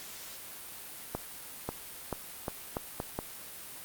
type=accelerating click train; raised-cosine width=1 ms; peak=-18 dBFS; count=7; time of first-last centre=1.15-3.189 s; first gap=540 ms; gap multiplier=0.81; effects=white hiss -45 dBFS RMS until 3.84 s + Opus 48 kbps